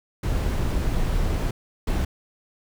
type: noise bursts at uneven times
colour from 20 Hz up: brown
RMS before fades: -23 dBFS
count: 2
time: 0.23-1.51 / 1.87-2.05 s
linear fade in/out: 5 ms
effects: none